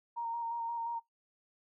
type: tone with vibrato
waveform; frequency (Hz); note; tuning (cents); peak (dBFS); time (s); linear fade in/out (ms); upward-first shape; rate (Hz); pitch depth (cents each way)
sine; 930; A#5; -4; -34; 0.16-1; 20; square; 5.7; 17
effects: noise-tail reverb RT60 0.2 s tail -26 dB re dry